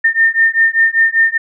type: beating tone pair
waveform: sine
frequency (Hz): 1811 / 1816.1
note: A6 / A#6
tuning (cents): +49 / -46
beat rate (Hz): 5.1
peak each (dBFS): -12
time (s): 0.04-1.38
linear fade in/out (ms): 10
effects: none